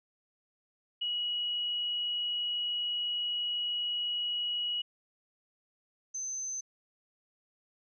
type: tone pair in turn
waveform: sine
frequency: 2913 / 6172 Hz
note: F#7 / G8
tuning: -28 / -28 cents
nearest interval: octave + minor second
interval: 1300 cents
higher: second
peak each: -30 / -34 dBFS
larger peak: first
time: 1.01-4.82 / 6.14-6.61 s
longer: first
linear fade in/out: 10 ms
effects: none